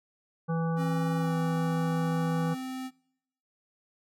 harmonic tone, 164.81 Hz, E3, in tune, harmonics 1 / 3 / 5 / 7 / 9, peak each -27 / -35 / -39 / -40 / -44 dBFS, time 0.48-2.55 s, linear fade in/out 20 ms
square tone with pitch glide, 267.9 to 259.5 Hz, C4 to C4, +41 to -14 cents, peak -35 dBFS, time 0.76-2.91 s, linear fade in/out 50 ms, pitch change -55 cents, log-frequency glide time 1.19-1.35 s
effects noise-tail reverb RT60 0.8 s tail -25 dB re dry

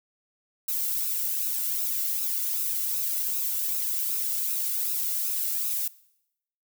violet noise with flanger, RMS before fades -28 dBFS, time 0.68-5.88 s, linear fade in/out 5 ms, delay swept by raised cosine 0.76 to 1.46 ms, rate 2.6 Hz, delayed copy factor +0.55, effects noise-tail reverb RT60 0.8 s tail -21 dB re dry

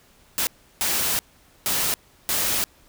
white noise bursts at uneven times, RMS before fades -23 dBFS, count 4, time 0.38-0.47 / 0.81-1.19 / 1.66-1.94 / 2.29-2.64 s, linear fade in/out 0 ms, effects pink hiss -56 dBFS RMS until 2.88 s

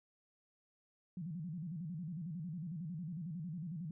sine tone with vibrato, 166.6 Hz, E3, 19 cents sharp, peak -40 dBFS, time 1.17-3.91 s, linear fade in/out 2 ms, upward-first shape square, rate 11 Hz, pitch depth 150 cents each way, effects none

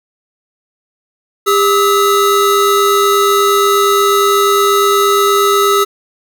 square tone pair together, 400.2 / 1289 Hz, G4 / E6, +36 / -39 cents, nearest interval octave + minor sixth, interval 2025 cents, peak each -12 dBFS, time 1.46-5.85 s, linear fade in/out 20 ms, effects none

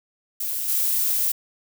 violet noise with level steps, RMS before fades -27 / -22 dBFS, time 0.4-1.32 s, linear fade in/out 5 ms, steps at 0.68 s, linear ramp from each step 10 ms, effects none

